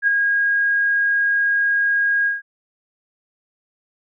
sine tone with ADSR envelope, 1634 Hz, G#6, 29 cents flat, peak -11 dBFS, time 0.02-2.42 s, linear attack 55 ms, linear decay 7 ms, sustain -4 dB, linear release 160 ms, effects none

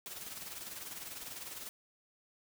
white noise with tremolo, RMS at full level -43 dBFS, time 0.06-1.69 s, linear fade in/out 0 ms, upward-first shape sine, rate 20 Hz, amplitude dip 55%, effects none

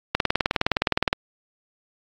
click train, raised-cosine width 0.3 ms, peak -3 dBFS, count 20, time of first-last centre 0.15-1.129 s, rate 19.4 Hz, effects AAC 64 kbps

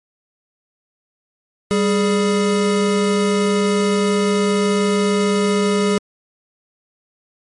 square tone pair together, 196.84 / 417.1 Hz, G3 / G#4, +7 / +7 cents, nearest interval octave + minor second, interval 1300 cents, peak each -18 dBFS, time 1.71-5.98 s, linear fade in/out 0 ms, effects MP3 48 kbps

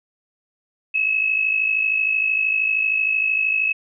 sine tone pair together, 2576 / 2629 Hz, E7 / E7, -41 / -5 cents, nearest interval unison, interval 36 cents, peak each -18 / -24 dBFS, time 0.94-3.73 s, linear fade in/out 10 ms, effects none

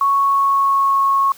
sine tone with pitch glide, 1108.7 to 1097.2 Hz, C#6 to C#6, 0 to -18 cents, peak -12 dBFS, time 0.01-1.32 s, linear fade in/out 2 ms, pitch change -18 cents, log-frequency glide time 0.14-1 s, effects white hiss -44 dBFS RMS until 1.37 s + high-pass 80 Hz 12 dB/octave

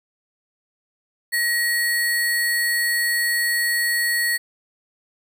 sine tone with sample-and-hold, 1900 Hz, A#6, 33 cents sharp, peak -18 dBFS, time 1.32-4.38 s, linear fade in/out 20 ms, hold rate 6300 Hz, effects none

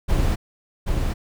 brown noise with echo, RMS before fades -19 dBFS, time 0.08-0.36 s, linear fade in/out 20 ms, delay 780 ms, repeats 1, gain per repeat -3 dB, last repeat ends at 1.14 s, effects none

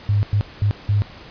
sine tone bursts at uneven times, 102.6 Hz, G#2, 21 cents flat, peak -14 dBFS, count 4, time 0.09-0.23 / 0.33-0.41 / 0.62-0.71 / 0.89-1.02 s, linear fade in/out 0 ms, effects pink hiss -41 dBFS RMS until 1.3 s + resampled to 11025 Hz

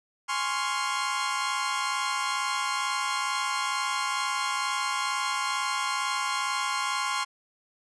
sawtooth chord, Db major seventh, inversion second, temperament equal, 830.6 / 1046.5 / 1108.7 / 1396.9 Hz, Ab5 / C6 / Db6 / F6, 0 / 0 / 0 / 0 cents, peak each -32 / -26 / -29 / -30 dBFS, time 0.28-7.25 s, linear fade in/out 20 ms, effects resampled to 22050 Hz

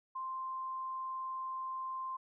sine tone, 1046.5 Hz, C6, in tune, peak -37 dBFS, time 0.15-2.17 s, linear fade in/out 10 ms, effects none

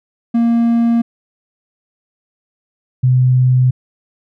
triangle / sine tone pair in turn, 233.1 / 127.32 Hz, A#3 / C3, 0 / -47 cents, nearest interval minor seventh, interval 1047 cents, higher first, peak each -8 dBFS, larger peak neither, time 0.34-1.02 / 3.03-3.71 s, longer neither, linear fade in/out 10 ms, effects none

